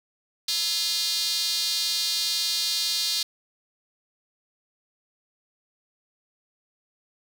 square tone with high-pass filter, 189 Hz, F#3, 37 cents sharp, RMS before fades -26 dBFS, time 0.48-3.23 s, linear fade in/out 5 ms, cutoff 4200 Hz, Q 4, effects none

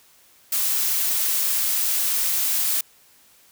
blue noise, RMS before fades -22 dBFS, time 0.52-2.81 s, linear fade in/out 5 ms, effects white hiss -55 dBFS RMS until 3.51 s

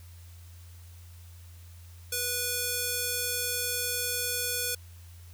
square tone with band-pass filter, 490 Hz, B4, 14 cents flat, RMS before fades -31 dBFS, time 2.12-4.75 s, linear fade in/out 5 ms, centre 12000 Hz, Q 0.61, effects added 86 Hz sine -46 dBFS peak until 5.33 s + white hiss -58 dBFS RMS until 5.33 s

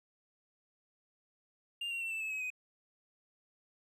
triangle tone with pitch steps, 2800 / 2749 / 2698 / 2649 / 2600 / 2553 / 2506 Hz, F7 / F7 / E7 / E7 / E7 / D#7 / D#7, +4 / -28 / +40 / +8 / -24 / +44 / +12 cents, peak -34 dBFS, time 1.81-2.503 s, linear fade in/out 5 ms, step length 99 ms, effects none

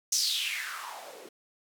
blue noise with band-pass filter sweep, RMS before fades -33 dBFS, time 0.12-1.29 s, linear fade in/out 5 ms, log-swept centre 6200 to 360 Hz, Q 5.5, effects none

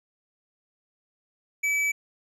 triangle tone with hard clipping, 2297 Hz, D7, 39 cents flat, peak -24 dBFS, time 1.63-1.92 s, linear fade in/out 10 ms, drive 12 dB, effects none

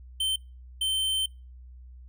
square tone bursts at uneven times, 3100 Hz, G7, 20 cents flat, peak -25 dBFS, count 2, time 0.2-0.36 / 0.81-1.26 s, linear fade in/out 5 ms, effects noise-tail reverb RT60 0.3 s tail -25 dB re dry + added 62 Hz sine -44 dBFS peak until 2.08 s

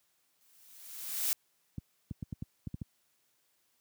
blue noise with exponential growth, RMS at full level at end -29 dBFS, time 0.41-1.33 s, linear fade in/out 0 ms, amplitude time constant 200 ms
clicks, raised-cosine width 5 ms, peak -24 dBFS, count 8, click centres 1.782 / 2.111 / 2.227 / 2.327 / 2.424 / 2.672 / 2.743 / 2.817 s
effects white hiss -74 dBFS RMS until 3.8 s + high-pass 80 Hz 12 dB/octave

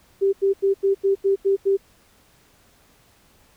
sine tone bursts, 392.1 Hz, G4, in tune, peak -15 dBFS, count 8, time 0.21-1.772 s, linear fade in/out 20 ms, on 120 ms, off 86 ms, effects pink hiss -57 dBFS RMS until 3.56 s

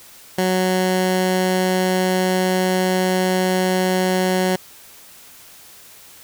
15% pulse tone, 185 Hz, F#3, in tune, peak -10 dBFS, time 0.38-4.56 s, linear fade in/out 5 ms, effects white hiss -44 dBFS RMS until 6.23 s

